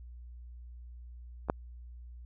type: clicks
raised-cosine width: 1 ms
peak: -30 / -12 dBFS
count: 2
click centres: 1.486 / 1.499 s
effects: added 60 Hz sine -45 dBFS peak until 2.25 s